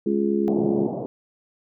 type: harmonic tone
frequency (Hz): 69.7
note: C#2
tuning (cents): +10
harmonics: 3 / 4 / 5 / 6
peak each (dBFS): -23 / -30 / -23 / -26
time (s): 0.06-0.87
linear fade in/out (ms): 5
type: band-pass noise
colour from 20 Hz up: pink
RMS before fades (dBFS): -29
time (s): 0.48-1.06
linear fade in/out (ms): 0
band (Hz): 130 to 790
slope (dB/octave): 48
effects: none